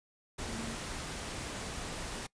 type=tone in noise; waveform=sine; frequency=227.3 Hz; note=A#3; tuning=43 cents flat; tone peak=-41 dBFS; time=0.48-0.76 s; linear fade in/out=10 ms; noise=pink; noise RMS=-40 dBFS; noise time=0.38-2.27 s; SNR=-4 dB; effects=noise-tail reverb RT60 0.1 s tail -22 dB re dry + resampled to 22050 Hz